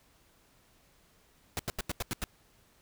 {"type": "noise bursts", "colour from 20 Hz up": "pink", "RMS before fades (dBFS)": -33, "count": 7, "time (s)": [1.57, 2.24], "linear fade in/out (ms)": 0, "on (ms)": 22, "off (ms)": 86, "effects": ["pink hiss -65 dBFS RMS until 2.81 s"]}